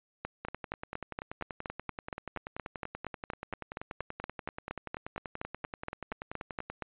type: two click trains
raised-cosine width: 0.5 ms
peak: -20 / -23 dBFS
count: 29 / 66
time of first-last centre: 0.25-6.823 / 0.45-6.7 s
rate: 4.26 / 10.4 Hz
effects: resampled to 8000 Hz